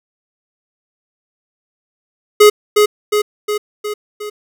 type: tone with echo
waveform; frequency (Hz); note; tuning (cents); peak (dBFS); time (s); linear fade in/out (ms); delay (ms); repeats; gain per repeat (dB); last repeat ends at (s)
square; 419.3; G#4; +17; -4; 2.4-2.5; 10; 360; 5; -4; 4.3
effects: none